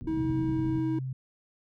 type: low-pass noise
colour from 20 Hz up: white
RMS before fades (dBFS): -38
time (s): 0.01-0.8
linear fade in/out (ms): 0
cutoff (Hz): 210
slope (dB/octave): 24
type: tone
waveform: triangle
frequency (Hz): 319.3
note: D#4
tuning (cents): +45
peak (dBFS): -25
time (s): 0.07-0.99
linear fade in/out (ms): 5
type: tone with vibrato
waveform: sine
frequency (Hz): 130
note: C3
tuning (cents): -11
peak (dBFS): -31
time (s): 0.17-1.13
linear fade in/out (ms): 5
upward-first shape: square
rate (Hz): 1.6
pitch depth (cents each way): 10
effects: none